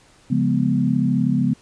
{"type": "chord", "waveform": "sine", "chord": "C# dominant seventh", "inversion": "none", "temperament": "equal", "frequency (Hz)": [138.59, 174.61, 207.7, 246.9], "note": ["C#3", "E#3", "G#3", "B3"], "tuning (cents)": [0, 0, 0, 0], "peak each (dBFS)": [-22, -23, -22, -20], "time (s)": [0.3, 1.54], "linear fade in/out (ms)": 10, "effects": ["pink hiss -53 dBFS RMS until 1.61 s", "resampled to 22050 Hz"]}